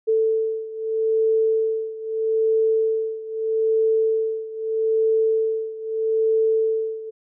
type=beating tone pair; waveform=sine; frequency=442.6 / 443.39 Hz; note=A4 / A4; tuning=+10 / +13 cents; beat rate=0.79 Hz; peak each=-20 / -23 dBFS; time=0.07-7.11 s; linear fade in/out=20 ms; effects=none